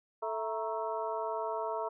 harmonic tone with a mistuned harmonic, 220 Hz, A3, in tune, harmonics 2 / 3 / 4 / 5 / 6, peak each -38 / -37 / -37 / -42 / -44 dBFS, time 0.22-1.89 s, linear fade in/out 10 ms, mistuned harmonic 4, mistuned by +110 cents, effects none

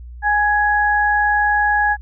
sine tone pair together, 830.6 / 1668.9 Hz, G#5 / G#6, 0 / +8 cents, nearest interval octave, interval 1208 cents, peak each -16 dBFS, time 0.22-1.97 s, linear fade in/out 50 ms, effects added 60 Hz sine -32 dBFS peak until 2.01 s

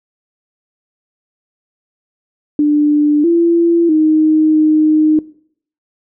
sine tone with pitch steps, 296.4 / 338.6 / 311.3 / 308.9 Hz, D4 / E4 / D#4 / D#4, +16 / +46 / +1 / -12 cents, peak -8 dBFS, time 2.59-5.19 s, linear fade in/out 2 ms, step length 650 ms, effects noise-tail reverb RT60 0.6 s tail -20 dB re dry

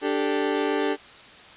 35% pulse chord, D suspended fourth, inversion none, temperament equal, 293.7 / 392 / 440 Hz, D4 / G4 / A4, 0 / 0 / 0 cents, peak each -25 dBFS, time 0.01-0.97 s, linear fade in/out 50 ms, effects white hiss -46 dBFS RMS until 1.56 s + resampled to 8000 Hz

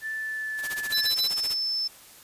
sine tone with pitch glide, 1760 to 1734.8 Hz, A6 to A6, 0 to -25 cents, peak -29 dBFS, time 0.01-1.12 s, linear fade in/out 50 ms, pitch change -25 cents, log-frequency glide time 0.11-0.71 s
white noise with tremolo, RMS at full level -33 dBFS, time 0.57-1.57 s, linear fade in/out 50 ms, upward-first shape sine, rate 15 Hz, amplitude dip 90%
square tone bursts, 4000 Hz, B7, 21 cents sharp, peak -25 dBFS, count 3, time 0.92-1.277 s, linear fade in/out 5 ms, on 93 ms, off 39 ms
sine tone, 5274 Hz, E8, in tune, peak -25 dBFS, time 0.94-1.88 s, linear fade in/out 10 ms
effects white hiss -50 dBFS RMS until 2.23 s + resampled to 32000 Hz

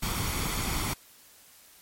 pink noise with comb filter, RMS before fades -30 dBFS, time 0.02-0.94 s, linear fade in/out 10 ms, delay 0.89 ms, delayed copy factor +0.5, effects white hiss -55 dBFS RMS until 1.81 s + MP3 64 kbps

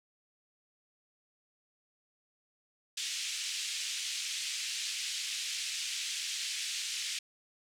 pink band-pass noise, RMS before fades -37 dBFS, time 2.97-7.19 s, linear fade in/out 5 ms, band 2500 to 8100 Hz, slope 24 dB/octave, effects none

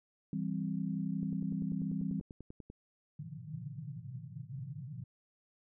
sine chord, C major, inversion first, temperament equal, 164.81 / 196 / 261.6 Hz, E3 / G3 / C4, 0 / 0 / 0 cents, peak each -37 / -36 / -40 dBFS, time 0.33-2.2 s, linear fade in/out 2 ms
click train, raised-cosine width 3 ms, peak -34 dBFS, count 16, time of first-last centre 1.23-2.701 s, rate 10.2 Hz
pink band-pass noise, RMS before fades -44 dBFS, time 3.19-5.04 s, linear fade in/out 10 ms, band 110 to 170 Hz, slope 96 dB/octave
effects none

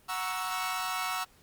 sawtooth chord, F# dominant seventh, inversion none, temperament equal with one note detuned, 740 / 939.9 / 1108.7 / 1318.5 Hz, F#5 / A#5 / C#6 / E6, 0 / +14 / 0 / 0 cents, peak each -33 / -35 / -33 / -31 dBFS, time 0.08-1.25 s, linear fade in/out 20 ms, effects pink hiss -61 dBFS RMS until 1.42 s + Opus 32 kbps

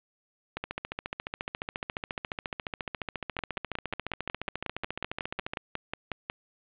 two click trains, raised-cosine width 0.3 ms, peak -15 / -16 dBFS, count 17 / 72, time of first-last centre 3.39-6.299 / 0.57-5.535 s, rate 5.5 / 14.3 Hz, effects resampled to 8000 Hz + 7-bit

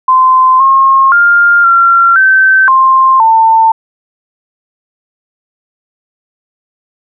sine tone with pitch steps, 1034 / 1076 / 1403 / 1371 / 1544 / 1054 / 896 Hz, C6 / C6 / F6 / F6 / G6 / C6 / A5, -21 / +48 / +8 / -32 / -27 / +12 / +31 cents, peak -3 dBFS, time 0.08-3.72 s, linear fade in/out 5 ms, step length 520 ms, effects none

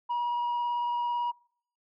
sine tone with vibrato, 960 Hz, B5, 49 cents flat, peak -24 dBFS, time 0.09-1.32 s, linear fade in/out 20 ms, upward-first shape sine, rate 18 Hz, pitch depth 9 cents each way, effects noise-tail reverb RT60 0.6 s tail -25 dB re dry + tanh soft clip ceiling -26 dBFS

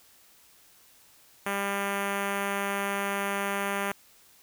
5% pulse tone with notch filter, 199.2 Hz, G3, 28 cents sharp, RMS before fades -30 dBFS, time 1.46-3.92 s, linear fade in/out 5 ms, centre 5200 Hz, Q 1.1, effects white hiss -58 dBFS RMS until 4.42 s

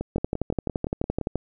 two click trains, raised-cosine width 2 ms, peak -11 / -15 dBFS, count 15 / 8, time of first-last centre 0.16-1.357 / 0.01-1.213 s, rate 11.7 / 5.82 Hz, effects none

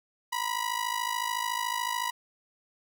sawtooth ring-modulated tone, 975 Hz, B5, 23 cents flat, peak -22 dBFS, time 0.32-2.11 s, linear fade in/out 10 ms, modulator 26.9 Hz, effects none

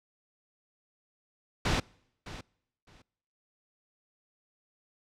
pink noise with echo, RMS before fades -27 dBFS, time 1.65-1.8 s, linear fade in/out 5 ms, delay 610 ms, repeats 2, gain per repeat -15 dB, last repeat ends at 3.02 s, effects noise-tail reverb RT60 0.8 s tail -26 dB re dry + low-pass 5000 Hz 12 dB/octave

